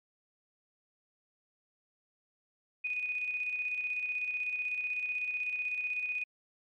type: tone with tremolo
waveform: sine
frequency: 2482 Hz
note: D#7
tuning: 5 cents flat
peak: -30 dBFS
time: 2.84-6.24 s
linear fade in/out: 10 ms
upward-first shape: square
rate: 16 Hz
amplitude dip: 40%
effects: MP3 48 kbps